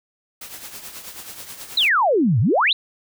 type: noise with tremolo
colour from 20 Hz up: white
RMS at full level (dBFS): -34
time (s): 0.41-1.89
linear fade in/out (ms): 5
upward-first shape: triangle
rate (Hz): 9.3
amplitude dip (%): 65
type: exponential two-way sweep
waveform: sine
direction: down then up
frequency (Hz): 4186 to 99.4 to 4186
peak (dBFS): -14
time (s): 1.77-2.73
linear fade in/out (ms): 5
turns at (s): 2.4
effects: none